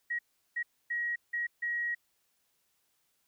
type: tone bursts at uneven times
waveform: sine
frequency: 1900 Hz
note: A#6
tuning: 33 cents sharp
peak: -30 dBFS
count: 5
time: 0.1-0.19 / 0.56-0.63 / 0.9-1.16 / 1.33-1.47 / 1.62-1.95 s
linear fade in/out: 10 ms
effects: white hiss -75 dBFS RMS until 3.27 s